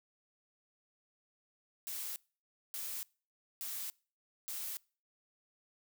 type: noise bursts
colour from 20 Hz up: blue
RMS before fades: -41 dBFS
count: 4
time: 1.87-4.77 s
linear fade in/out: 0 ms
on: 290 ms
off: 580 ms
effects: noise-tail reverb RT60 0.4 s tail -25 dB re dry